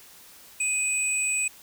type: tone pair together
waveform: sine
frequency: 2502 / 7943 Hz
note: D#7 / B8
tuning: +9 / +9 cents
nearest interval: octave + minor sixth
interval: 2000 cents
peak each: -25 dBFS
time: 0.6-1.48 s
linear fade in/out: 5 ms
effects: tanh soft clip ceiling -17 dBFS + white hiss -50 dBFS RMS until 1.62 s